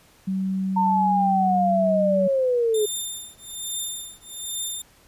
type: tone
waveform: sine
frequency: 190.3 Hz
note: F#3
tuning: 49 cents sharp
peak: -22 dBFS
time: 0.27-2.28 s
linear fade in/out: 10 ms
type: linear sweep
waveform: sine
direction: down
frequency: 912 to 415.3 Hz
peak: -18 dBFS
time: 0.76-2.86 s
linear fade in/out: 10 ms
type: tone with tremolo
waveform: 5% pulse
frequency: 3606 Hz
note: A7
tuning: 42 cents sharp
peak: -17 dBFS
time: 2.74-4.82 s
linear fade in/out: 5 ms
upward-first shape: triangle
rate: 1.2 Hz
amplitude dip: 100%
effects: pink hiss -55 dBFS RMS until 5.07 s + resampled to 32000 Hz